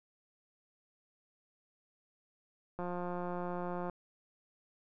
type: click train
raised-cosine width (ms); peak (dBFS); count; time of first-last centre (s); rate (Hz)
1; -26; 197; 2.79-3.897; 177
effects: none